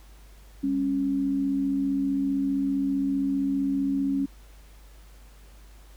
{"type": "tone pair together", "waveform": "sine", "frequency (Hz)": [200, 275.3], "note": ["G3", "C#4"], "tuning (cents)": [35, -12], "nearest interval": "tritone", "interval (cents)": 553, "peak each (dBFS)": [-32, -23], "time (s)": [0.63, 4.26], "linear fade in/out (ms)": 10, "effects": ["added 50 Hz sine -47 dBFS peak until 5.96 s", "pink hiss -57 dBFS RMS until 5.96 s"]}